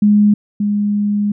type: tone pair in turn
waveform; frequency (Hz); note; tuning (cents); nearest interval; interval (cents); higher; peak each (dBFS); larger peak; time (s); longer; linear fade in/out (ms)
sine; 207.7 / 206; G#3 / G#3; 0 / -14; unison; 14; first; -7 / -13; first; 0.02-0.34 / 0.6-1.32; second; 5
effects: none